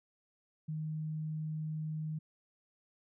sine tone, 155.56 Hz, D#3, in tune, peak -35 dBFS, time 0.68-2.19 s, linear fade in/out 10 ms, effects none

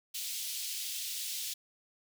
pink high-pass noise, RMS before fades -38 dBFS, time 0.14-1.54 s, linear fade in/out 10 ms, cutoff 3100 Hz, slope 24 dB/octave, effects none

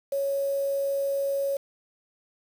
sine tone with quantisation, 554.4 Hz, C#5, in tune, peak -24 dBFS, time 0.12-1.57 s, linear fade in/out 5 ms, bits 7, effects none

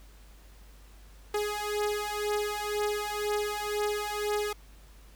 sawtooth beating tone pair, 416.1 / 418.1 Hz, G#4 / G#4, +3 / +12 cents, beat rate 2 Hz, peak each -28 dBFS, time 1.34-4.53 s, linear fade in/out 5 ms, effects added 50 Hz sine -50 dBFS peak until 5.15 s + pink hiss -59 dBFS RMS until 5.15 s

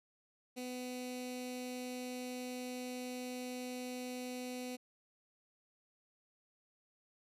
15% pulse tone with notch filter, 250.6 Hz, B3, 25 cents sharp, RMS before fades -43 dBFS, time 0.56-4.77 s, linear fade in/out 20 ms, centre 1100 Hz, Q 0.64, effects resampled to 32000 Hz

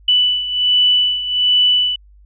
sine beating tone pair, 2976 / 2977.3 Hz, F#7 / F#7, +9 / +10 cents, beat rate 1.3 Hz, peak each -13 / -18 dBFS, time 0.08-1.96 s, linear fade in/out 5 ms, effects added 50 Hz sine -43 dBFS peak until 2.25 s

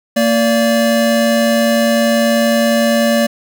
square tone pair together, 230.1 / 579.8 Hz, A#3 / D5, -22 / -22 cents, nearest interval octave + major third, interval 1600 cents, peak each -14 dBFS, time 0.16-3.27 s, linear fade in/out 10 ms, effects none

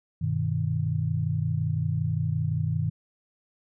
sine chord, G augmented, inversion none, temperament equal, 98 / 123.47 / 155.56 Hz, G2 / B2 / D#3, 0 / 0 / 0 cents, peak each -29 / -29 / -27 dBFS, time 0.21-2.9 s, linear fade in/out 10 ms, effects none

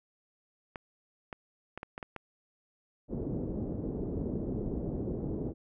clicks, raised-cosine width 0.5 ms, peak -24 dBFS, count 7, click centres 0.758 / 1.328 / 1.776 / 1.831 / 1.979 / 2.028 / 2.163 s
white low-pass noise, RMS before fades -35 dBFS, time 3.08-5.54 s, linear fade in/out 50 ms, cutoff 400 Hz, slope 24 dB/octave
effects none

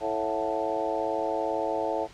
harmonic tone with a mistuned harmonic, 110 Hz, A2, in tune, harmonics 3 / 4 / 5 / 6 / 7 / 8, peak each -35 / -33 / -32 / -32 / -34 / -33 dBFS, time 0-2.08 s, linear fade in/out 50 ms, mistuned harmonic 7, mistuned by -74 cents, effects pink hiss -50 dBFS RMS until 2.13 s + low-pass 6000 Hz 12 dB/octave

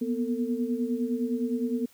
sine tone cluster, 237.6 / 247.4 / 450 Hz, A#3 / B3 / A4, +33 / +3 / +39 cents, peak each -31 / -28 / -33 dBFS, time 0.01-1.86 s, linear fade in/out 10 ms, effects white hiss -59 dBFS RMS until 1.93 s

